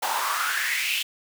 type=noise with high-pass filter sweep; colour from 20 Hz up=pink; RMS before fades=-26 dBFS; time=0.02-1.03 s; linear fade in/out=10 ms; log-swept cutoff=760 to 3000 Hz; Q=5.2; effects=none